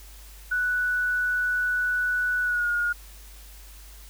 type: tone with pitch glide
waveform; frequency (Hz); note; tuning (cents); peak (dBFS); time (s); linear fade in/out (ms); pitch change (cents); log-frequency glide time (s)
sine; 1480 to 1431.2; F#6 to F6; 0 to +42; -22; 0.51-2.93; 10; -58; 2.43-2.69
effects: added 50 Hz sine -44 dBFS peak until 4.09 s + white hiss -50 dBFS RMS until 4.09 s